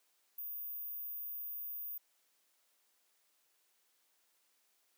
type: tone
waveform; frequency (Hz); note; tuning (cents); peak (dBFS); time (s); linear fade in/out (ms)
sine; 14917; A#9; 0; -40; 0.38-1.98; 5
effects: white hiss -75 dBFS RMS until 4.97 s + high-pass 300 Hz 12 dB/octave